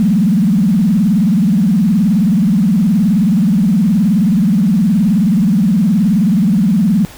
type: tone with vibrato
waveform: sine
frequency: 198.1 Hz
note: G3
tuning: 18 cents sharp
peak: -8 dBFS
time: 0-7.05 s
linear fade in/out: 0 ms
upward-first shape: sine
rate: 19 Hz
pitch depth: 270 cents each way
effects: pink hiss -36 dBFS RMS until 7.17 s